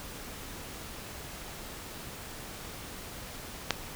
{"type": "click", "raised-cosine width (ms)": 0.2, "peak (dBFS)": -7, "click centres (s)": 3.707, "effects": ["pink hiss -43 dBFS RMS until 3.95 s"]}